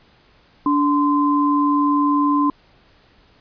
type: tone pair together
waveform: sine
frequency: 290 / 1033.4 Hz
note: D4 / C6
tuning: -22 / -22 cents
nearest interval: octave + minor seventh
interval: 2200 cents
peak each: -16 / -18 dBFS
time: 0.66-2.5 s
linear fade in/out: 2 ms
effects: pink hiss -54 dBFS RMS until 3.4 s + resampled to 11025 Hz